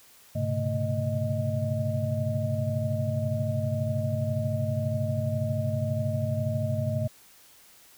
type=tone cluster; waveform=sine; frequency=103.9 / 125.8 / 138.2 / 222.9 / 621 Hz; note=G#2 / B2 / C#3 / A3 / D#5; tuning=+1 / +32 / -5 / +23 / -3 cents; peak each=-29 / -32 / -32 / -35 / -32 dBFS; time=0.35-7.08 s; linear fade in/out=10 ms; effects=white hiss -55 dBFS RMS until 7.97 s